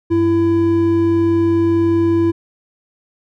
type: tone pair together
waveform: triangle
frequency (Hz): 97.6 / 334.4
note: G2 / E4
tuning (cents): -7 / +25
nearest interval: octave + major sixth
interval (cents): 2132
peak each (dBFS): -19 / -10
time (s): 0.1-2.32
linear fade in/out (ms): 20
effects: none